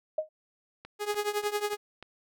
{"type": "tone with exponential decay", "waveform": "sine", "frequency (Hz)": 622.3, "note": "D#5", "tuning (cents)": 0, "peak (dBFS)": -22, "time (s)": [0.18, 0.29], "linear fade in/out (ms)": 5, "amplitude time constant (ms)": 23}
{"type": "click train", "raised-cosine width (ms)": 0.3, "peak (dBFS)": -28, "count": 5, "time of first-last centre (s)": [0.85, 2.026], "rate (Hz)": 3.4}
{"type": "tone with tremolo", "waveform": "sawtooth", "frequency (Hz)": 415.3, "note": "G#4", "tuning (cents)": 0, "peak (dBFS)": -21, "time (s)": [0.99, 1.77], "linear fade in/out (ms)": 50, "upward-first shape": "triangle", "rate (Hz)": 11, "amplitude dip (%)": 90}
{"effects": []}